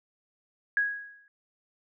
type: tone with exponential decay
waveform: sine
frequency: 1656 Hz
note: G#6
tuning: 5 cents flat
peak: -20 dBFS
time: 0.77-1.28 s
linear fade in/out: 1 ms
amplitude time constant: 110 ms
effects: none